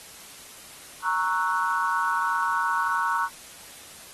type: chord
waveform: sine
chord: F# dominant seventh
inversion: first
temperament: equal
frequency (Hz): 932.3 / 1108.7 / 1318.5 / 1480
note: A#5 / C#6 / E6 / F#6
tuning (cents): 0 / 0 / 0 / 0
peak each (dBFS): -27 / -27 / -30 / -28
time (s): 1.02-3.29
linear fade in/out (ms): 50
effects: white hiss -45 dBFS RMS until 4.13 s + AAC 32 kbps